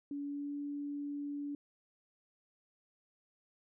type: tone with pitch glide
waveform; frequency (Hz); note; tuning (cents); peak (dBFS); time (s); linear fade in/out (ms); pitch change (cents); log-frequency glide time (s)
sine; 285.1 to 287.7; C#4 to D4; +49 to -36; -37; 0.11-1.55; 2; +15; 0.23-0.56
effects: none